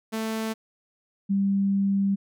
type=tone pair in turn; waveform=sawtooth / sine; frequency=221.4 / 197.24 Hz; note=A3 / G3; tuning=+11 / +11 cents; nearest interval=major second; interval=200 cents; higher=first; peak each=-23 / -20 dBFS; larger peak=second; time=0.12-0.54 / 1.29-2.16 s; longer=second; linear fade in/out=20 ms; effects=none